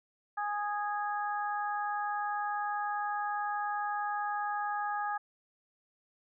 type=harmonic tone; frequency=413.8 Hz; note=G#4; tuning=6 cents flat; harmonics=2 / 3 / 4; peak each=-33 / -37 / -39 dBFS; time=0.37-5.18 s; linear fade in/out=10 ms; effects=none